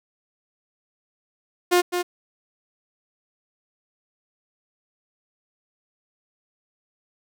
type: tone with echo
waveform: sawtooth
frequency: 355.4 Hz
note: F4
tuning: 30 cents sharp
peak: -11 dBFS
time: 1.71-1.82 s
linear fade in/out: 20 ms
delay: 210 ms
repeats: 1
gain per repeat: -7 dB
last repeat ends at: 2.03 s
effects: none